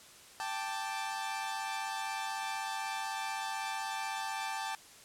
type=chord; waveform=sawtooth; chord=G suspended second; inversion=none; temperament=equal; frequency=784 / 880 / 1174.7 Hz; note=G5 / A5 / D6; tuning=0 / 0 / 0 cents; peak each=-36 / -34 / -40 dBFS; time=0.4-4.75 s; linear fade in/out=0 ms; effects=white hiss -55 dBFS RMS until 5.04 s + low-pass 10000 Hz 12 dB/octave